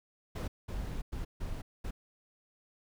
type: noise bursts at uneven times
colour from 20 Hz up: brown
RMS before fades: -37 dBFS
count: 5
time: 0.35-0.48 / 0.68-1.02 / 1.12-1.25 / 1.4-1.62 / 1.84-1.91 s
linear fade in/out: 10 ms
effects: none